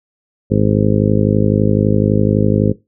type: harmonic tone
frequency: 51.91 Hz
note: G#1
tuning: in tune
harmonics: 1 / 2 / 3 / 4 / 5 / 6 / 7 / 8 / 9 / 10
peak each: -26 / -16 / -18 / -16 / -20 / -21 / -27 / -20 / -25 / -23 dBFS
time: 0.5-2.73 s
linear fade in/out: 20 ms
effects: noise-tail reverb RT60 0.2 s tail -18 dB re dry